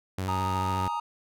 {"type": "tone with vibrato", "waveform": "sawtooth", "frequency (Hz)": 94, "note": "F#2", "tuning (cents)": 28, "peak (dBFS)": -25, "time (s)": [0.18, 0.88], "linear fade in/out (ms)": 5, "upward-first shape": "sine", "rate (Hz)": 14, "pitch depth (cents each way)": 29}
{"type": "chord", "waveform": "triangle", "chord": "Ab suspended second", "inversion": "none", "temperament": "equal with one note detuned", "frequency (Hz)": [842.2, 932.3, 1244.5], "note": ["Ab5", "Bb5", "Eb6"], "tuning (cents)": [24, 0, 0], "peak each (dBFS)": [-34, -28, -32], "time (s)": [0.28, 1], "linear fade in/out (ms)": 5}
{"effects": []}